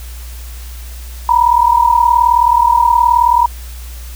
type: tone pair together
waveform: sine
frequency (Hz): 937.1 / 976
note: A#5 / B5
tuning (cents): +9 / -21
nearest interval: minor second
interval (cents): 70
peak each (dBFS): -10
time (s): 1.29-3.46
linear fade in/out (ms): 2
effects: added 60 Hz sine -26 dBFS peak until 4.15 s + white hiss -37 dBFS RMS until 4.15 s